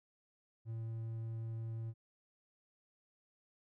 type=tone; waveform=triangle; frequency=113.2 Hz; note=A2; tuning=50 cents sharp; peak=-37 dBFS; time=0.65-1.94 s; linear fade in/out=50 ms; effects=none